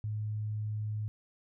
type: tone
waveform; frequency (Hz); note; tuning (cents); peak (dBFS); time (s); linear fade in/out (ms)
sine; 106.7; G#2; +47; -32; 0.04-1.08; 0
effects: none